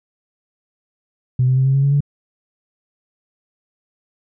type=tone with pitch steps; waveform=sine; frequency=126.7 / 129.29 / 131.93 / 134.62 / 137.37 / 140.18 / 143.04 Hz; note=B2 / C3 / C3 / C3 / C#3 / C#3 / D3; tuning=+45 / -20 / +15 / +50 / -15 / +20 / -45 cents; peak=-11 dBFS; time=1.39-2.006 s; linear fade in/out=5 ms; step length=88 ms; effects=tanh soft clip ceiling -7 dBFS